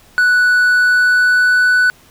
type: tone with pitch glide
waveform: triangle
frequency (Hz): 1480 to 1490.3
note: F#6 to F#6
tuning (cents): 0 to +12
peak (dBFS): -7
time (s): 0.18-1.9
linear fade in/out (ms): 0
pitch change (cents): +12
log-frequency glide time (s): 0.64-1.79
effects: pink hiss -47 dBFS RMS until 2.1 s